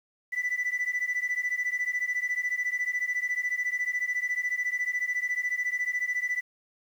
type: beating tone pair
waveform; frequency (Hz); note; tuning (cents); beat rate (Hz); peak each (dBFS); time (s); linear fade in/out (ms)
sine; 1975.5 / 1989.5; B6 / B6; 0 / +12; 14; -28; 0.32-6.41; 20
effects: tanh soft clip ceiling -23 dBFS + 9-bit